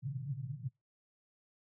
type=band-pass noise; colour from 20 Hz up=pink; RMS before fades=-40 dBFS; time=0.02-0.69 s; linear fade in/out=20 ms; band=120 to 150 Hz; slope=96 dB/octave; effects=noise-tail reverb RT60 0.2 s tail -25 dB re dry